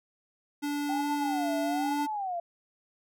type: tone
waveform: square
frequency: 290 Hz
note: D4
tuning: 22 cents flat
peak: -30 dBFS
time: 0.62-2.07 s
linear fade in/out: 20 ms
type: tone with vibrato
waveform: sine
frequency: 764 Hz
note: G5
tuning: 45 cents flat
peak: -30 dBFS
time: 0.89-2.4 s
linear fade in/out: 5 ms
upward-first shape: sine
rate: 1.1 Hz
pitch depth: 250 cents each way
effects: none